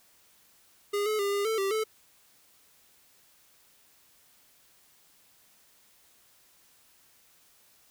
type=tone with pitch steps; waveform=square; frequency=408.3 / 429.7 / 401.3 / 404 / 443.3 / 391 / 436.3 Hz; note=G#4 / A4 / G4 / G#4 / A4 / G4 / A4; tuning=-29 / -41 / +41 / -48 / +13 / -4 / -15 cents; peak=-27 dBFS; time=0.93-1.84 s; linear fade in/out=10 ms; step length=130 ms; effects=white hiss -62 dBFS RMS until 7.9 s